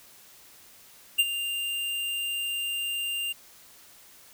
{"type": "tone with ADSR envelope", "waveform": "square", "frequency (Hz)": 2794, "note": "F7", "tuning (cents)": 0, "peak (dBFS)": -17, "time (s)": [1.18, 3.33], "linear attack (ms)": 17, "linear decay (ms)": 38, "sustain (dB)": -12, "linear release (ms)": 14, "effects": ["white hiss -53 dBFS RMS until 4.33 s"]}